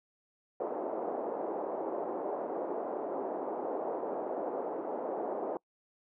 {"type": "band-pass noise", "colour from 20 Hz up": "pink", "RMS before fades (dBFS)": -36, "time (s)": [0.6, 5.57], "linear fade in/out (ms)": 2, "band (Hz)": [350, 800], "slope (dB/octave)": 24, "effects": ["noise-tail reverb RT60 0.1 s tail -25 dB re dry"]}